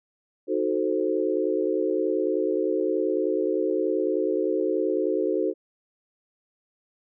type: chord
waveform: sine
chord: D# diminished seventh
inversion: none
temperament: equal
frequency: 311.1 / 370 / 440 / 523.3 Hz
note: D#4 / F#4 / A4 / C5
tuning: 0 / 0 / 0 / 0 cents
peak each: -28 / -26 / -27 / -29 dBFS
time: 0.47-5.54 s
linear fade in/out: 50 ms
effects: none